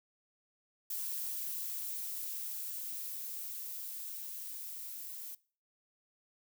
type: noise with level ramp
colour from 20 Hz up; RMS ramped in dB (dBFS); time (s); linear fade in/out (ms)
violet; -38 to -45; 0.9-5.35; 5
effects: noise-tail reverb RT60 0.4 s tail -21 dB re dry